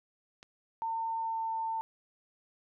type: click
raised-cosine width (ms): 0.2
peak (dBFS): -32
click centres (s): 0.429
type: tone with pitch glide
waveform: sine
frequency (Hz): 905 to 897.7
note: A5 to A5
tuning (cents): +48 to +34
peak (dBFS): -31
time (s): 0.82-1.81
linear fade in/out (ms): 0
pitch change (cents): -14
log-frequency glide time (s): 1.12-1.52
effects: none